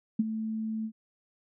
sine tone with ADSR envelope, 220 Hz, A3, in tune, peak -19 dBFS, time 0.19-0.92 s, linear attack 7 ms, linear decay 28 ms, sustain -11 dB, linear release 71 ms, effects none

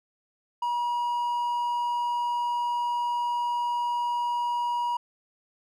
triangle tone, 960 Hz, B5, 49 cents flat, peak -23 dBFS, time 0.62-4.97 s, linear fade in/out 5 ms, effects none

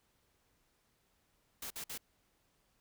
white noise bursts, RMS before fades -43 dBFS, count 3, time 1.62-1.978 s, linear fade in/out 5 ms, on 84 ms, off 53 ms, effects pink hiss -75 dBFS RMS until 2.8 s

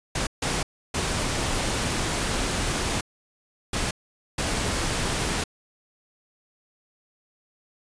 pink noise bursts at uneven times, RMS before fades -26 dBFS, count 5, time 0.15-0.27 / 0.42-0.63 / 0.94-3.01 / 3.73-3.91 / 4.38-5.44 s, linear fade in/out 5 ms, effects resampled to 22050 Hz

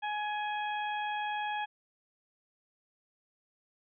harmonic tone with a mistuned harmonic, 839 Hz, G#5, 17 cents sharp, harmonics 1 / 2 / 3 / 4, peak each -33 / -39 / -43 / -45 dBFS, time 0.02-1.66 s, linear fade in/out 20 ms, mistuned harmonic 4, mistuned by -34 cents, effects none

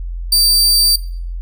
sawtooth tone, 4649 Hz, D8, 18 cents flat, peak -6 dBFS, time 0.32-0.96 s, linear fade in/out 5 ms, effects noise-tail reverb RT60 0.5 s tail -18 dB re dry + added 43 Hz sine -21 dBFS peak until 1.41 s

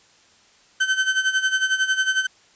35% pulse tone with tremolo, 1535 Hz, G6, 37 cents flat, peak -14 dBFS, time 0.8-2.27 s, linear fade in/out 10 ms, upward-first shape sine, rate 11 Hz, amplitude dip 75%, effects white hiss -55 dBFS RMS until 2.55 s + resampled to 16000 Hz

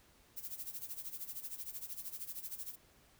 violet noise with tremolo, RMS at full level -42 dBFS, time 0.36-2.76 s, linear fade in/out 20 ms, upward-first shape sine, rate 13 Hz, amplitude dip 80%, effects pink hiss -66 dBFS RMS until 3.19 s

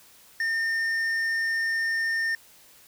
sine tone with tanh clipping, 1816 Hz, A#6, 46 cents flat, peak -25 dBFS, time 0.4-2.35 s, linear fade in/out 2 ms, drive 7 dB, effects white hiss -54 dBFS RMS until 2.87 s

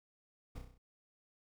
brown noise with echo, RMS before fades -43 dBFS, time 0.55-0.59 s, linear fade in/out 10 ms, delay 32 ms, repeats 6, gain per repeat -4 dB, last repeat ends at 0.782 s, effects none

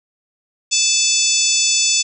harmonic tone with a mistuned harmonic, 873 Hz, A5, 14 cents flat, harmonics 3 / 4 / 5 / 6 / 7 / 8 / 9, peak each -22 / -22 / -23 / -21 / -20 / -19 / -24 dBFS, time 0.71-2.03 s, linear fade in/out 20 ms, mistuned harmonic 5, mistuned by +69 cents, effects none

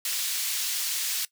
pink high-pass noise, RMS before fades -29 dBFS, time 0.05-1.25 s, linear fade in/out 2 ms, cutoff 3400 Hz, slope 12 dB/octave, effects noise-tail reverb RT60 0.1 s tail -19 dB re dry

